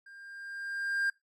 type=tone with level ramp; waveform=triangle; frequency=1600 Hz; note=G6; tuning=35 cents sharp; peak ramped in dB=-48 to -24 dBFS; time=0.06-1.1 s; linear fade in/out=5 ms; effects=noise-tail reverb RT60 0.2 s tail -21 dB re dry